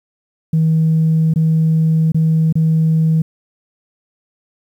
sine tone with dropouts, 160 Hz, D#3, 49 cents sharp, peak -9 dBFS, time 0.53-3.22 s, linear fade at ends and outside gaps 5 ms, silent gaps 1.338-1.359 / 2.12-2.145 / 2.526-2.554 s, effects tanh soft clip ceiling -7 dBFS + 8-bit

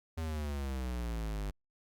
square exponential sweep, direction down, 82.41 to 49 Hz, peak -35 dBFS, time 0.17-1.51 s, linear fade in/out 10 ms, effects Opus 48 kbps

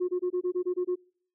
sine tone bursts, 360.7 Hz, F#4, 44 cents flat, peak -23 dBFS, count 9, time 0-0.958 s, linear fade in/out 20 ms, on 86 ms, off 23 ms, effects noise-tail reverb RT60 0.6 s tail -26 dB re dry + tanh soft clip ceiling -22 dBFS

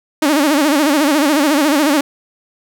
sawtooth tone with vibrato, 293.7 Hz, D4, in tune, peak -7 dBFS, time 0.22-2.01 s, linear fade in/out 5 ms, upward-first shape sine, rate 14 Hz, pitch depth 130 cents each way, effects none

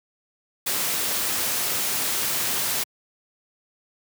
white noise, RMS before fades -25 dBFS, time 0.66-2.84 s, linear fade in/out 10 ms, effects high-pass 100 Hz 12 dB/octave

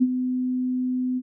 sine tone with ADSR envelope, 253.3 Hz, B3, 44 cents sharp, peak -13 dBFS, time 0-1.22 s, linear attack 23 ms, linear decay 44 ms, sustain -9 dB, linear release 47 ms, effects none

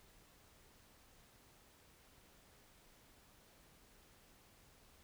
silence, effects pink hiss -66 dBFS RMS until 5.03 s

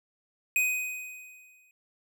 square tone with exponential decay, 2500 Hz, D#7, 8 cents sharp, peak -22 dBFS, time 0.56-1.71 s, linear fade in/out 1 ms, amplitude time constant 250 ms, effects none

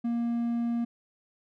triangle tone, 235.1 Hz, A#3, 15 cents sharp, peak -24 dBFS, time 0.04-0.85 s, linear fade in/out 10 ms, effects none

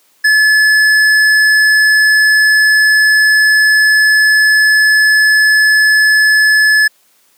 sine tone with tanh clipping, 1720 Hz, A6, 40 cents flat, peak -8 dBFS, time 0.24-6.88 s, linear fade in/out 10 ms, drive 13 dB, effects white hiss -53 dBFS RMS until 7.37 s + high-pass 200 Hz 12 dB/octave

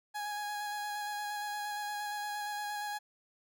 30% pulse tone with vibrato, 830.6 Hz, G#5, in tune, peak -33 dBFS, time 0.14-2.99 s, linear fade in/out 20 ms, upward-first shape square, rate 8.6 Hz, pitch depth 12 cents each way, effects none

